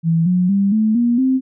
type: tone with pitch steps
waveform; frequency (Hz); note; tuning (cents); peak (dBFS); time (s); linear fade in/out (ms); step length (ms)
sine; 164.7 / 180.65 / 198.14 / 217.3 / 238.4 / 261.4; E3 / F#3 / G3 / A3 / A#3 / C4; -1 / -41 / +19 / -21 / +39 / -1; -12; 0.03-1.41; 50; 230
effects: none